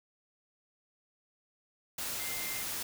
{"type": "tone in noise", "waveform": "sine", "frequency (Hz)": 2092, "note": "C7", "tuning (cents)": -1, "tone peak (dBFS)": -43, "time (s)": [2.2, 2.63], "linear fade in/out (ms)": 5, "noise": "white", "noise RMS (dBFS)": -37, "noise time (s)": [1.98, 2.83], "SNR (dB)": -9, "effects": []}